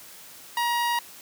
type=tone with notch filter; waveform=sawtooth; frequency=950 Hz; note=A#5; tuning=33 cents sharp; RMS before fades=-25 dBFS; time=0.57-0.99 s; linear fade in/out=2 ms; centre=7300 Hz; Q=1.7; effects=white hiss -46 dBFS RMS until 1.21 s + high-pass 100 Hz 12 dB/octave